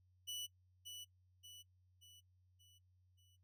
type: tone with echo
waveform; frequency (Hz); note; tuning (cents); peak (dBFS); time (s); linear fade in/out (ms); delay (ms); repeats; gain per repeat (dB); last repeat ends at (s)
sawtooth; 2960; F#7; 0; -40; 0.27-0.47; 20; 580; 5; -6; 3.37
effects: noise-tail reverb RT60 0.1 s tail -20 dB re dry + added 91 Hz sine -70 dBFS peak until 3.43 s